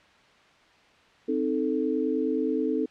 sine chord, A diminished, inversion first, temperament equal, 261.6 / 311.1 / 440 Hz, C4 / Eb4 / A4, 0 / 0 / 0 cents, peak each -28 dBFS, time 1.28-2.86 s, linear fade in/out 10 ms, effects white hiss -57 dBFS RMS until 2.9 s + low-pass 3000 Hz 12 dB/octave

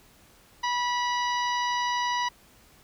harmonic tone, 976 Hz, B5, 21 cents flat, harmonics 1 / 2 / 3 / 4 / 5 / 6, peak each -26 / -32 / -36 / -38 / -40 / -42 dBFS, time 0.63-2.29 s, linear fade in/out 10 ms, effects pink hiss -57 dBFS RMS until 2.83 s

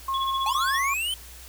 sine tone with pitch glide, 1074 to 1104.2 Hz, C6 to C#6, +45 to -7 cents, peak -24 dBFS, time 0.08-0.94 s, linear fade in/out 5 ms, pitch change +48 cents, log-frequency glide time 0.67-0.83 s
sine tone with tremolo, 3383 Hz, G#7, 31 cents sharp, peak -27 dBFS, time 0.14-0.79 s, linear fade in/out 0 ms, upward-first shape sine, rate 15 Hz, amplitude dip 90%
square linear sweep, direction up, 807 to 3134 Hz, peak -26 dBFS, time 0.46-1.14 s, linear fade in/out 2 ms
effects added 60 Hz sine -45 dBFS peak until 1.48 s + white hiss -46 dBFS RMS until 1.48 s

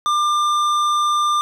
sine tone with tanh clipping, 1195 Hz, D6, 30 cents sharp, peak -17 dBFS, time 0.06-1.41 s, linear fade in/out 0 ms, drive 13 dB, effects none

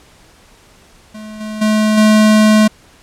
square tone with level steps, 214.8 Hz, A3, 41 cents flat, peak -29 / -23 / -11 / -7 dBFS, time 1.14-2.68 s, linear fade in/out 10 ms, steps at 1.4 / 1.61 / 1.97 s, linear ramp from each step 10 ms, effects pink hiss -46 dBFS RMS until 3.02 s + low-pass 10000 Hz 12 dB/octave

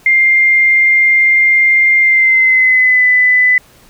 sine tone with pitch glide, 2106 to 2000 Hz, C7 to B6, +11 to +21 cents, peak -6 dBFS, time 0.06-3.58 s, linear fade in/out 2 ms, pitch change -90 cents, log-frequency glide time 2.01-3.05 s, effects pink hiss -45 dBFS RMS until 3.89 s

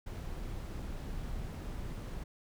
brown noise, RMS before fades -40 dBFS, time 0.06-2.24 s, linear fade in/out 10 ms, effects none

